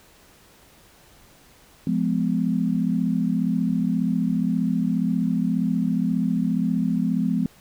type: chord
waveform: sine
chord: F diminished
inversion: none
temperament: just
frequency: 174.61 / 209.5 / 251.4 Hz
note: F3 / Ab3 / Cb4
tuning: 0 / +15 / +31 cents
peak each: -24 dBFS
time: 1.87-7.46 s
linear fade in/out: 2 ms
effects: pink hiss -53 dBFS RMS until 7.6 s